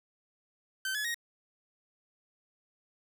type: tone with pitch steps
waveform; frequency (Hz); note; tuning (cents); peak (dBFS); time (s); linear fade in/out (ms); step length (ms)
sawtooth; 1542 / 1701.1 / 1876.6; G6 / G#6 / A#6; -29 / +41 / +11; -28; 0.85-1.144; 2; 98
effects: none